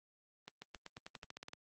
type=accelerating click train; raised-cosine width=0.2 ms; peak=-29 dBFS; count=13; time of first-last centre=0.48-1.534 s; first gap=140 ms; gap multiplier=0.91; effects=high-pass 100 Hz 12 dB/octave + Opus 24 kbps